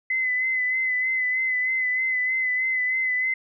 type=tone with vibrato; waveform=sine; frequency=2029 Hz; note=B6; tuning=46 cents sharp; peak=-21 dBFS; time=0.1-3.34 s; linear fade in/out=5 ms; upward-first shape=sine; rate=3.2 Hz; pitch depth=29 cents each way; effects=none